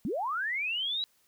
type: linear sweep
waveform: sine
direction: up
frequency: 172.4 to 3951 Hz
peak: -29 dBFS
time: 0.05-1.04 s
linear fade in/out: 0 ms
effects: white hiss -68 dBFS RMS until 1.27 s